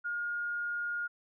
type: tone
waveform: sine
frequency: 1425 Hz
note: F6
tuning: 34 cents sharp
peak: -32 dBFS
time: 0.04-1.08 s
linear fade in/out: 20 ms
effects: none